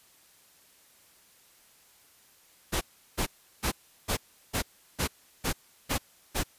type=noise bursts; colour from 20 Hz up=pink; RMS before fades=-28 dBFS; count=9; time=2.72-6.437 s; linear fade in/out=20 ms; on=93 ms; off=360 ms; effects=white hiss -60 dBFS RMS until 6.58 s + resampled to 32000 Hz